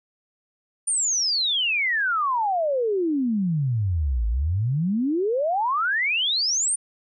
sine exponential two-way sweep, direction down then up, 9397 to 52.6 to 9397 Hz, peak -20 dBFS, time 0.87-6.76 s, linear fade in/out 10 ms, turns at 4.27 s, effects none

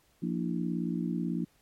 harmonic tone with a mistuned harmonic, 58.27 Hz, A#1, in tune, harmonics 3 / 4 / 5 / 6, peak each -32 / -34 / -36 / -38 dBFS, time 0.22-1.45 s, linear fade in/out 10 ms, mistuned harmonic 6, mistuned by -90 cents, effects pink hiss -67 dBFS RMS until 1.61 s + MP3 64 kbps

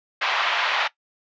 pink band-pass noise, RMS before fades -23 dBFS, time 0.21-0.88 s, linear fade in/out 10 ms, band 790 to 3600 Hz, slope 24 dB/octave, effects noise-tail reverb RT60 0.1 s tail -18 dB re dry + resampled to 16000 Hz

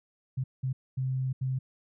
sine tone bursts at uneven times, 130.6 Hz, C3, 3 cents flat, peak -27 dBFS, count 4, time 0.37-0.44 / 0.63-0.73 / 0.97-1.33 / 1.41-1.59 s, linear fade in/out 10 ms, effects none

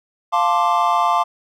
triangle chord, D minor seventh, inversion first, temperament equal, 698.5 / 880 / 1046.5 / 1174.7 Hz, F5 / A5 / C6 / D6, 0 / 0 / 0 / 0 cents, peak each -18 dBFS, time 0.32-1.24 s, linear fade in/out 20 ms, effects none

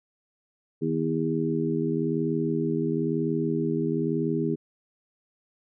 harmonic tone with a mistuned harmonic, 81 Hz, E2, 30 cents flat, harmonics 2 / 3 / 4 / 5, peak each -29 / -29 / -29 / -29 dBFS, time 0.81-4.56 s, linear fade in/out 20 ms, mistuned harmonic 2, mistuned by -56 cents, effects none

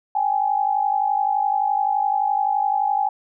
sine tone pair together, 790 / 841.7 Hz, G5 / G#5, +13 / +23 cents, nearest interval minor second, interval 110 cents, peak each -21 / -20 dBFS, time 0.15-3.09 s, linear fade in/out 5 ms, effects none

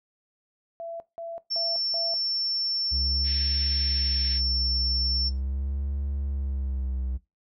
sine tone bursts, 670 Hz, E5, 28 cents sharp, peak -33 dBFS, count 4, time 0.8-2.14 s, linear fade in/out 0 ms, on 200 ms, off 180 ms
sine tone, 5410 Hz, E8, 44 cents sharp, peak -25 dBFS, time 1.5-5.3 s, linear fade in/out 20 ms
triangle tone with vibrato, 66.6 Hz, C2, 31 cents sharp, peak -25 dBFS, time 2.91-7.18 s, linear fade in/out 20 ms, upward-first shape sine, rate 0.4 Hz, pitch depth 84 cents each way
white band-pass noise, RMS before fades -43 dBFS, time 3.23-4.41 s, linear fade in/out 50 ms, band 1600 to 4900 Hz, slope 96 dB/octave
effects noise-tail reverb RT60 0.2 s tail -18 dB re dry

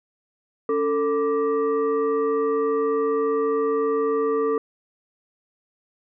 sine tone with frequency modulation, 446.1 Hz, A4, 24 cents sharp, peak -19 dBFS, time 0.69-4.58 s, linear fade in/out 2 ms, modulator 727 Hz, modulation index 0.72, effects none

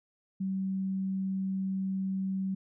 sine tone, 191.3 Hz, G3, 42 cents flat, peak -29 dBFS, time 0.4-2.55 s, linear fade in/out 10 ms, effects none

